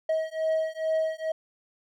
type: beating tone pair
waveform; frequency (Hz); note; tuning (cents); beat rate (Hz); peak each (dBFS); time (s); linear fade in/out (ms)
triangle; 636 / 638.3; D#5 / D#5; +38 / +44; 2.3; -26; 0.09-1.32; 5
effects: none